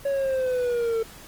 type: linear sweep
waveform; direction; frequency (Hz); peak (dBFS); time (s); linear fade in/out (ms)
triangle; down; 561 to 445.9; -20; 0.05-1.03; 5
effects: pink hiss -45 dBFS RMS until 1.27 s + Opus 24 kbps